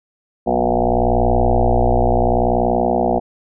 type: tone with frequency modulation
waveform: sine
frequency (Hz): 364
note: F#4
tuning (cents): -28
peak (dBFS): -12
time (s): 0.46-3.2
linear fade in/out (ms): 20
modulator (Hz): 60.7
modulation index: 6.9
effects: none